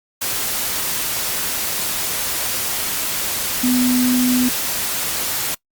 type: tone in noise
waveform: sine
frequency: 250 Hz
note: B3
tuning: 21 cents sharp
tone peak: -14 dBFS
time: 3.63-4.49 s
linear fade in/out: 10 ms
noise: white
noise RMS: -22 dBFS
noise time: 0.21-5.55 s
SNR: +5 dB
effects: noise-tail reverb RT60 0.1 s tail -24 dB re dry + Opus 48 kbps